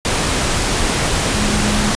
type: tone in noise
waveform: sine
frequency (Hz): 209.4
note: G#3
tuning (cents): +15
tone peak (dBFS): -19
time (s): 1.35-1.91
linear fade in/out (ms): 0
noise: pink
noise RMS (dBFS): -17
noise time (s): 0.05-1.95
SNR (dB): -5
effects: resampled to 22050 Hz